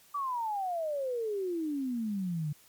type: exponential sweep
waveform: sine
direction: down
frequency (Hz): 1174.7 to 144.2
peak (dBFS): -30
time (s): 0.14-2.53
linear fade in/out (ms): 10
effects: white hiss -60 dBFS RMS until 2.68 s + MP3 96 kbps